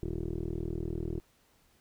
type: tone with low-pass filter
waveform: 15% pulse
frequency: 40.1 Hz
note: E1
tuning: 47 cents flat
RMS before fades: -35 dBFS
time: 0.03-1.2 s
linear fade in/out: 0 ms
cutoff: 340 Hz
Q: 4.5
effects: pink hiss -67 dBFS RMS until 1.8 s